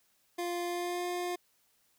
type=tone with pitch glide; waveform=25% pulse; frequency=349.2 to 354.7 Hz; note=F4 to F4; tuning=0 to +27 cents; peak=-29 dBFS; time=0.38-1.36 s; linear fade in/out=10 ms; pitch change=+27 cents; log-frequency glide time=0.65-1.06 s; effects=white hiss -71 dBFS RMS until 1.98 s